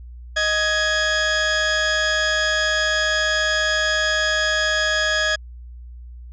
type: tone pair together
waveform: sawtooth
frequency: 625 / 1668.5 Hz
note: D#5 / G#6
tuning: +8 / +8 cents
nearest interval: octave + perfect fourth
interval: 1700 cents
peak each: -20 / -15 dBFS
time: 0.36-5.36 s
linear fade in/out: 10 ms
effects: added 60 Hz sine -35 dBFS peak until 6.32 s + resampled to 16000 Hz